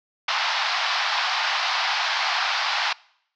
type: band-pass noise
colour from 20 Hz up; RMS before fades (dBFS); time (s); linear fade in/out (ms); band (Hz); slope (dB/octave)
pink; -24; 0.28-2.93; 5; 740 to 5200; 48
effects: noise-tail reverb RT60 0.7 s tail -24 dB re dry